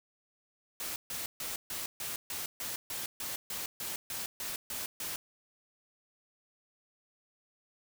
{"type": "noise bursts", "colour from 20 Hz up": "white", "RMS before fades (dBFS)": -38, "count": 15, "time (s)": [0.8, 5.16], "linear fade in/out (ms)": 2, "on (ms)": 160, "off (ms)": 140, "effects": []}